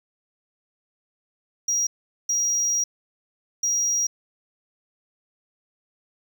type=tone bursts at uneven times; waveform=triangle; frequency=5720 Hz; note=F8; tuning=41 cents sharp; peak=-19 dBFS; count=3; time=1.68-1.87 / 2.29-2.84 / 3.63-4.07 s; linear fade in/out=5 ms; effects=none